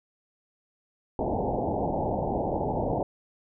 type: low-pass noise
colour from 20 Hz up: white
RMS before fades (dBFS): -28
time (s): 1.19-3.03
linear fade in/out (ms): 2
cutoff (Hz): 880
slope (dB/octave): 96
effects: none